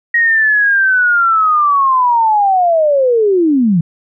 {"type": "linear sweep", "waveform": "sine", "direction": "down", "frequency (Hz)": [1892, 155.56], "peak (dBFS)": -8, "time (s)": [0.14, 3.81], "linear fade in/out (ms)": 5, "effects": []}